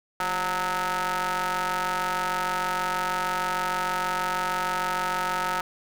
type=ring-modulated tone; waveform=sawtooth; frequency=187.2 Hz; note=F#3; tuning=20 cents sharp; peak=-18 dBFS; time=0.2-5.61 s; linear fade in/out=2 ms; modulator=1100 Hz; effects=none